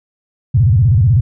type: tone with vibrato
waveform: sine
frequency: 109 Hz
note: A2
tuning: 16 cents flat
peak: -7 dBFS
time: 0.54-1.21 s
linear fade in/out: 10 ms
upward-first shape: square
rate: 16 Hz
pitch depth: 290 cents each way
effects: none